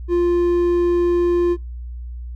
triangle tone, 349.2 Hz, F4, in tune, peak -12 dBFS, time 0.08-1.57 s, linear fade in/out 50 ms, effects noise-tail reverb RT60 0.2 s tail -23 dB re dry + added 60 Hz sine -28 dBFS peak until 2.35 s

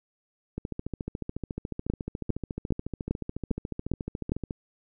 two click trains, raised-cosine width 3 ms, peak -19 / -13 dBFS, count 56 / 7, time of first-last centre 0.58-4.509 / 1.9-4.319 s, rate 14 / 2.48 Hz, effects none

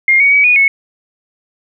sine tone with pitch steps, 2123 / 2240 / 2273 / 2462 / 2200 Hz, C7 / C#7 / C#7 / D#7 / C#7, +25 / +18 / +43 / -19 / -14 cents, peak -6 dBFS, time 0.08-0.68 s, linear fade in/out 2 ms, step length 120 ms, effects none

